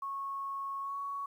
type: tone with pitch glide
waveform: sine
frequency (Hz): 1100 to 1117.9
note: C#6 to C#6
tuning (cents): -14 to +14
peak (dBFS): -35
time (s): 0.02-1.26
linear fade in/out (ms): 5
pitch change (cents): +28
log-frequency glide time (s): 0.81-0.98
effects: 11-bit